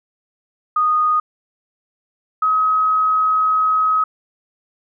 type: tone pair in turn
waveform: sine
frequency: 1237 / 1271 Hz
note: D#6 / D#6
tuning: -10 / +36 cents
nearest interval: unison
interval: 46 cents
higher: second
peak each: -13 dBFS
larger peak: neither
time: 0.76-1.2 / 2.42-4.04 s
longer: second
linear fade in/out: 5 ms
effects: none